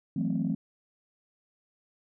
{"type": "chord", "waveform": "sine", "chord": "F# half-diminished seventh", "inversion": "third", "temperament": "equal", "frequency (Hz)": [164.81, 185, 220, 261.6], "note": ["E3", "F#3", "A3", "C4"], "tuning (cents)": [0, 0, 0, 0], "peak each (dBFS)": -31, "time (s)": [0.16, 0.55], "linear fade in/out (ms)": 5, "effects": ["tanh soft clip ceiling -19 dBFS"]}